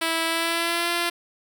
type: tone with pitch glide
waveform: 5% pulse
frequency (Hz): 328.1 to 343.8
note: E4 to F4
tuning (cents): -8 to -27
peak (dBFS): -11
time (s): 0.01-1.1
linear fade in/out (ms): 10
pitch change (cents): +81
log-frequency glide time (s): 0.26-0.9
effects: none